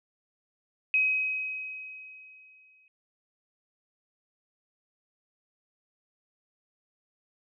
sine tone with exponential decay, 2534 Hz, D#7, 31 cents sharp, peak -20 dBFS, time 0.94-2.88 s, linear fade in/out 1 ms, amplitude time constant 420 ms, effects none

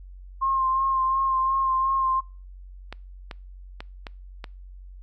sine tone with vibrato, 1062 Hz, C6, 25 cents sharp, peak -20 dBFS, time 0.41-2.21 s, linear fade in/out 20 ms, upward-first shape sine, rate 2.8 Hz, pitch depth 24 cents each way
clicks, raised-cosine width 0.3 ms, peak -19 dBFS, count 5, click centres 2.926 / 3.312 / 3.805 / 4.068 / 4.442 s
effects noise-tail reverb RT60 0.4 s tail -26 dB re dry + added 46 Hz sine -40 dBFS peak until 5.02 s

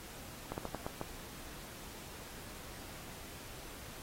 slowing click train, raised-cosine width 1 ms, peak -24 dBFS, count 6, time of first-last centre 0.52-1.014 s, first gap 59 ms, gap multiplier 1.26, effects pink hiss -50 dBFS RMS until 4.02 s + AAC 48 kbps

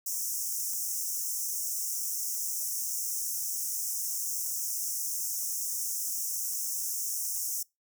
pink high-pass noise, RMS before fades -33 dBFS, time 0.06-7.63 s, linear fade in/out 5 ms, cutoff 5500 Hz, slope 96 dB/octave, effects noise-tail reverb RT60 0.2 s tail -24 dB re dry

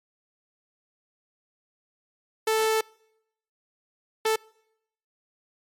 sawtooth tone bursts at uneven times, 440 Hz, A4, in tune, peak -17 dBFS, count 2, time 2.47-2.81 / 4.25-4.36 s, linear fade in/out 5 ms, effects noise-tail reverb RT60 0.8 s tail -26 dB re dry + MP3 64 kbps

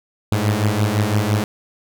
sawtooth beating tone pair, 102.4 / 108.3 Hz, G#2 / A2, -24 / -27 cents, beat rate 5.9 Hz, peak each -15 dBFS, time 0.32-1.44 s, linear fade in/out 0 ms, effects none

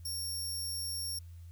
20% pulse tone, 5510 Hz, F8, 24 cents flat, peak -30 dBFS, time 0.05-1.19 s, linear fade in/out 5 ms, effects added 85 Hz sine -46 dBFS peak until 1.51 s + white hiss -69 dBFS RMS until 1.51 s

